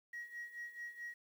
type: tone with tremolo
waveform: sine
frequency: 1900 Hz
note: A#6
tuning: 33 cents sharp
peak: -40 dBFS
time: 0.13-1.14 s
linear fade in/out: 5 ms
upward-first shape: sine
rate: 4.6 Hz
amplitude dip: 80%
effects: tanh soft clip ceiling -40 dBFS + 11-bit